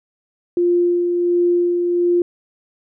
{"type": "tone with tremolo", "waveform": "sine", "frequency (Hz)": 350, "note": "F4", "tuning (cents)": 4, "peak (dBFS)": -12, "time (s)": [0.57, 2.22], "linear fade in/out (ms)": 2, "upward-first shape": "sine", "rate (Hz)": 1.4, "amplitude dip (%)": 35, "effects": []}